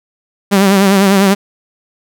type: tone with vibrato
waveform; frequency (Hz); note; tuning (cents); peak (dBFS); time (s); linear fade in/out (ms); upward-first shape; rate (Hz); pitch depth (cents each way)
sawtooth; 196; G3; 0; -3; 0.51-1.35; 20; triangle; 10; 71
effects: none